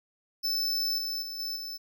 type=tone with level steps; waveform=square; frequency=5274 Hz; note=E8; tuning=in tune; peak=-27 / -31 / -36 / -32 / -36 dBFS; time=0.43-1.78 s; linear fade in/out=20 ms; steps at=0.98 / 1.22 / 1.39 / 1.56 s; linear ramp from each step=5 ms; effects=none